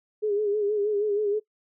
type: tone with vibrato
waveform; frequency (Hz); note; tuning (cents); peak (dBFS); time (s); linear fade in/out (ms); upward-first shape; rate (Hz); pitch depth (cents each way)
sine; 415.3; G#4; 0; -22; 0.22-1.4; 20; sine; 6.3; 58
effects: noise-tail reverb RT60 0.1 s tail -21 dB re dry